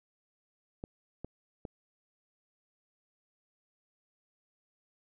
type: clicks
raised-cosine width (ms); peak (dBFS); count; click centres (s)
2; -26; 3; 0.839 / 1.246 / 1.652
effects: none